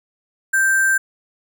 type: tone with sample-and-hold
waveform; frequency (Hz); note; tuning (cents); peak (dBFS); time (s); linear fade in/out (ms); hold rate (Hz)
sine; 1570; G6; +2; -13; 0.53-0.98; 10; 8820
effects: none